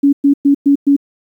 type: tone bursts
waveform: sine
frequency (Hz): 281.6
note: C#4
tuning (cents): +27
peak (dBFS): -6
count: 5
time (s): 0.03-0.965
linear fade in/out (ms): 10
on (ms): 99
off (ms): 110
effects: 8-bit